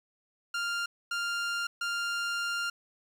sawtooth tone bursts at uneven times, 1396.9 Hz, F6, in tune, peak -26 dBFS, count 3, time 0.54-0.86 / 1.11-1.67 / 1.81-2.7 s, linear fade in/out 5 ms, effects low-pass 7000 Hz 12 dB/octave + 9-bit

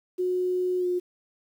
sine tone with pitch glide, 364.1 to 358.3 Hz, F#4 to F4, -28 to +44 cents, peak -23 dBFS, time 0.18-1 s, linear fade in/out 20 ms, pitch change -28 cents, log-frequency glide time 0.78-0.87 s, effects 9-bit

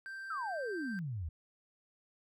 triangle tone, 1568 Hz, G6, in tune, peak -40 dBFS, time 0.06-0.99 s, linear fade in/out 0 ms
sine exponential sweep, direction down, 1396.9 to 73.42 Hz, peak -36 dBFS, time 0.3-1.29 s, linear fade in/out 5 ms
effects none

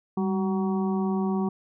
harmonic tone with a mistuned harmonic, 188.2 Hz, F#3, 30 cents sharp, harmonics 1 / 2 / 4 / 5 / 6, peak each -24 / -30 / -36 / -38 / -40 dBFS, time 0.17-1.49 s, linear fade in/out 5 ms, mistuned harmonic 1, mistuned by +68 cents, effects none

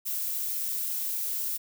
violet noise, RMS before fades -31 dBFS, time 0.05-1.58 s, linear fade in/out 20 ms, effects none

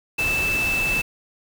sine tone in noise, 2637 Hz, E7, in tune, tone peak -20 dBFS, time 0.18-1.02 s, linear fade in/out 10 ms, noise pink, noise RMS -29 dBFS, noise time 0.18-1.02 s, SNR +6 dB, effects none

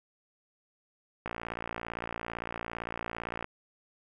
click train, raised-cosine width 0.5 ms, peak -20 dBFS, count 127, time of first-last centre 1.26-3.444 s, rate 57.7 Hz, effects 10-bit

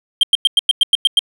triangle tone bursts, 3179 Hz, G7, 24 cents sharp, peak -6 dBFS, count 9, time 0.21-1.192 s, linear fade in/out 2 ms, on 22 ms, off 98 ms, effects none

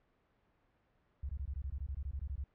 sine tone bursts, 68.5 Hz, C#2, 20 cents flat, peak -36 dBFS, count 15, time 1.23-2.44 s, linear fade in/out 5 ms, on 62 ms, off 20 ms, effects pink hiss -74 dBFS RMS until 2.54 s + low-pass 2000 Hz 12 dB/octave

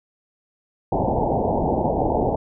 white low-pass noise, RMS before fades -21 dBFS, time 0.92-2.36 s, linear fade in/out 5 ms, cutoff 890 Hz, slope 96 dB/octave, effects none

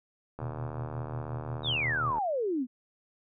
click train, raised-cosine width 1 ms, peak -25 dBFS, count 138, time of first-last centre 0.39-2.183 s, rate 76.4 Hz
sine tone with tremolo, 121.8 Hz, B2, 24 cents flat, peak -32 dBFS, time 0.41-2.11 s, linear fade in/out 5 ms, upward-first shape sine, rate 5.6 Hz, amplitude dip 70%
sine exponential sweep, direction down, 3842 to 233.6 Hz, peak -27 dBFS, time 1.63-2.67 s, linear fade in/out 50 ms
effects none

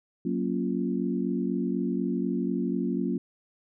sine chord, Gb major seventh, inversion none, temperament equal, 185 / 233.1 / 277.2 / 349.2 Hz, Gb3 / Bb3 / Db4 / F4, 0 / 0 / 0 / 0 cents, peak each -30 / -30 / -31 / -33 dBFS, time 0.25-3.18 s, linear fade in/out 5 ms, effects none

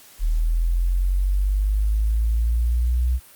sine linear sweep, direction up, 38.41 to 62.8 Hz, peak -17 dBFS, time 0.19-3.2 s, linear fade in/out 50 ms, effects white hiss -48 dBFS RMS until 3.35 s + Opus 48 kbps

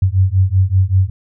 sine beating tone pair, 92.1 / 97.3 Hz, F#2 / G2, -7 / -12 cents, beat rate 5.2 Hz, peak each -13 / -13 dBFS, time 0.02-1.1 s, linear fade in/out 5 ms, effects none

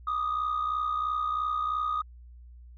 sine tone pair together, 1181.5 / 1244.5 Hz, D6 / D#6, +10 / 0 cents, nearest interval minor second, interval 90 cents, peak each -31 / -26 dBFS, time 0.07-2.02 s, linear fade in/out 5 ms, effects tanh soft clip ceiling -23 dBFS + added 60 Hz sine -46 dBFS peak until 2.77 s

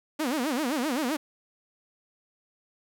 sawtooth tone with vibrato, 275 Hz, C#4, 14 cents flat, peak -22 dBFS, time 0.19-1.17 s, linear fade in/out 10 ms, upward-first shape sine, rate 7.7 Hz, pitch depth 260 cents each way, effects 9-bit

